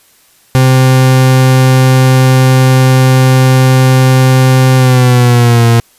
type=tone with pitch glide; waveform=40% pulse; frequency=130.1 to 116.58 Hz; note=C3 to A#2; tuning=-9 to +1 cents; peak=-3 dBFS; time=0.55-5.8 s; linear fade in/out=0 ms; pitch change=-190 cents; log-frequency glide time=4.76-5.66 s; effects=white hiss -47 dBFS RMS until 5.98 s + resampled to 32000 Hz